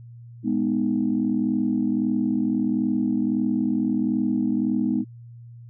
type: chord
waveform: sine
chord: G# minor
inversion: none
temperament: just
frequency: 207.7 / 249.2 / 311.5 Hz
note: G#3 / B3 / D#4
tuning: 0 / +16 / +2 cents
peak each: -24 / -23 / -25 dBFS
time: 0.43-5.05 s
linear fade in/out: 50 ms
effects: tanh soft clip ceiling -11 dBFS + added 118 Hz sine -40 dBFS peak until 5.69 s